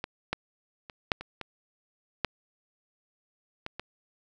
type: clicks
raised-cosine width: 0.3 ms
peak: -17 / -12 / -26 / -7 / -23 / -20 / -9 / -19 / -20 dBFS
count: 9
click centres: 0.041 / 0.33 / 0.898 / 1.118 / 1.21 / 1.413 / 2.247 / 3.664 / 3.796 s
effects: none